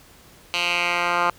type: tone with band-pass filter sweep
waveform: 10% pulse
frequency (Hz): 174.61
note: F3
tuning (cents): 0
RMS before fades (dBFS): -22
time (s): 0.54-1.3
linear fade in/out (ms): 0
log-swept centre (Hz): 3200 to 1300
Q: 2.3
effects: pink hiss -50 dBFS RMS until 1.38 s